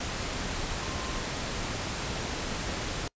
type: tone in noise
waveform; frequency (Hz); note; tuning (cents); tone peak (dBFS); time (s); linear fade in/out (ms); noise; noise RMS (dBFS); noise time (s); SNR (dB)
sine; 1046.5; C6; 0; -43; 0.81-1.21; 5; pink; -33; 0-3.08; -13
effects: noise-tail reverb RT60 0.1 s tail -26 dB re dry + resampled to 16000 Hz